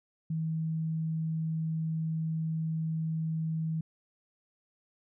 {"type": "tone", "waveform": "sine", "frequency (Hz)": 160.3, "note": "E3", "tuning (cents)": -48, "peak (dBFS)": -29, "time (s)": [0.3, 3.81], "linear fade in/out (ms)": 5, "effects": []}